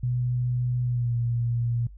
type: tone with pitch glide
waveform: sine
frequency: 123.47 to 118.37 Hz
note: B2 to A#2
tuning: 0 to +27 cents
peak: -23 dBFS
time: 0.03-1.87 s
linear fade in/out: 5 ms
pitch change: -73 cents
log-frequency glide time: 0.84-1.15 s
effects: noise-tail reverb RT60 0.1 s tail -21 dB re dry + added 50 Hz sine -42 dBFS peak until 1.97 s